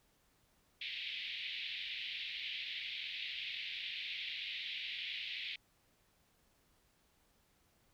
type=band-pass noise; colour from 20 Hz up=white; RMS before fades=-43 dBFS; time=0.81-5.56 s; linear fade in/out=5 ms; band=2100 to 3800 Hz; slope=48 dB/octave; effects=pink hiss -73 dBFS RMS until 7.93 s